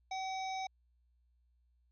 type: harmonic tone with a mistuned harmonic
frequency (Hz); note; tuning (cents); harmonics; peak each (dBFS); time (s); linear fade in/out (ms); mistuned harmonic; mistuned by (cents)
760; F#5; +46; 1 / 3 / 5 / 7 / 8; -37 / -46 / -49 / -53 / -54; 0.11-0.67; 5; 8; +26
effects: added 60 Hz sine -69 dBFS peak until 1.91 s